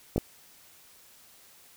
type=clicks; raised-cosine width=2 ms; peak=-13 dBFS; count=2; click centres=0.161 / 0.18 s; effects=white hiss -56 dBFS RMS until 1.76 s